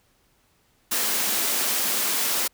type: high-pass noise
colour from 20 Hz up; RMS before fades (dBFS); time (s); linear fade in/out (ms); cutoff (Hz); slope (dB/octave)
white; -24; 0.91-2.48; 10; 180; 96
effects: pink hiss -64 dBFS RMS until 2.53 s